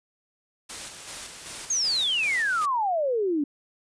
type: noise with tremolo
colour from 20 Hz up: white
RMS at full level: -36 dBFS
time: 0.69-2.66 s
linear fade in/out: 10 ms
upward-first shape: square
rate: 2.6 Hz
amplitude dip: 40%
type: exponential sweep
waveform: sine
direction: down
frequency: 6670 to 277.2 Hz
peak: -22 dBFS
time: 1.7-3.44 s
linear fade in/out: 5 ms
effects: resampled to 22050 Hz